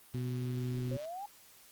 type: harmonic tone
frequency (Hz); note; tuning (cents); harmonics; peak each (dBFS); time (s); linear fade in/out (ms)
124.6; B2; +16; 1 / 2 / 3; -34 / -40 / -44; 0.14-0.97; 5
type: click train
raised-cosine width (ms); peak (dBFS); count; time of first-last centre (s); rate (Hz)
0.2; -37; 127; 0.14-1.053; 138
type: exponential sweep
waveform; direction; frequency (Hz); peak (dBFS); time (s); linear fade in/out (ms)
sine; up; 523.3 to 841; -39; 0.91-1.26; 5
effects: white hiss -59 dBFS RMS until 1.71 s + Opus 32 kbps